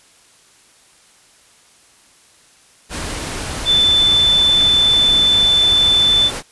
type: tone in noise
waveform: sine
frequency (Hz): 3520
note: A7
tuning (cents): 0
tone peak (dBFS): -10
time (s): 3.65-6.31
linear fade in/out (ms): 50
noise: pink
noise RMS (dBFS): -25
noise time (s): 2.89-6.43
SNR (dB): +12
effects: white hiss -50 dBFS RMS until 6.51 s + resampled to 24000 Hz